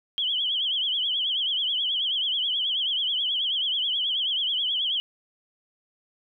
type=tone with vibrato; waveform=sine; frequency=3161 Hz; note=G7; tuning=14 cents sharp; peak=-23 dBFS; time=0.18-5 s; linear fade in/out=0 ms; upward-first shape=triangle; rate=9.3 Hz; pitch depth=150 cents each way; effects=none